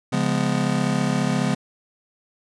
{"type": "chord", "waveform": "square", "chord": "C# dominant seventh", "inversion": "none", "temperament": "just", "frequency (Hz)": [138.59, 173.24, 207.9, 249.5], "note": ["C#3", "E#3", "G#3", "B3"], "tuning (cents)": [0, -14, 2, 18], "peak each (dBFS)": -26, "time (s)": [0.12, 1.55], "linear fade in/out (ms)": 10, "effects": ["resampled to 22050 Hz"]}